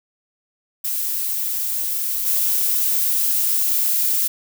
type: noise with level steps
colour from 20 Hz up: violet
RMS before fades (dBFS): -23 / -19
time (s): 0.84-4.28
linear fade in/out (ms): 10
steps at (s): 2.26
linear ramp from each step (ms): 5
effects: none